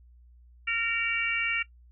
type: harmonic tone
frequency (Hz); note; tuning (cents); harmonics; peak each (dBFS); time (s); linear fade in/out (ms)
461.3; A#4; -18; 3 / 4 / 5 / 6; -35 / -34 / -29 / -30; 0.67-1.63; 10
effects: noise-tail reverb RT60 0.1 s tail -18 dB re dry + added 60 Hz sine -52 dBFS peak until 1.91 s